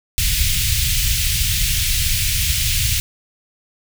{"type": "band-stop noise", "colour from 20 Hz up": "pink", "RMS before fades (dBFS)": -18, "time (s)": [0.18, 3], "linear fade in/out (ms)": 0, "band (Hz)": [120, 2400], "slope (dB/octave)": 24, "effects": []}